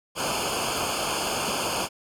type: noise with comb filter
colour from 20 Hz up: pink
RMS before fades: -27 dBFS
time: 0.15-1.89 s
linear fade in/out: 50 ms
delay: 0.52 ms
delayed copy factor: -1
effects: low-pass 11000 Hz 12 dB/octave